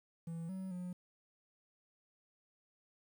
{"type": "tone with pitch steps", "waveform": "triangle", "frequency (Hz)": [166, 189, 179.6], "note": ["E3", "F#3", "F3"], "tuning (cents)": [12, 37, 49], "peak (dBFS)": -38, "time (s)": [0.27, 0.93], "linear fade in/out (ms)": 5, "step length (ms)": 220, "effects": ["11-bit"]}